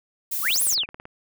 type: noise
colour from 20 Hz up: violet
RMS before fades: -27 dBFS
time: 0.31-0.75 s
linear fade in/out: 10 ms
type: exponential two-way sweep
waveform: sine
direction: up then down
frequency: 1028 to 11710 to 2287 Hz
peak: -20 dBFS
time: 0.42-0.86 s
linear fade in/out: 50 ms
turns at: 0.63 s
type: click train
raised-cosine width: 0.5 ms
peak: -24 dBFS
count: 12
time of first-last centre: 0.45-1.054 s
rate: 18.2 Hz
effects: none